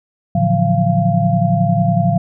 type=tone cluster; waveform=sine; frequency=113.1 / 145.7 / 171 / 182 / 689 Hz; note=A2 / D3 / F3 / F#3 / F5; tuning=+48 / -13 / -36 / -28 / -24 cents; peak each=-18 dBFS; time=0.35-2.18 s; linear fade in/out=5 ms; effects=none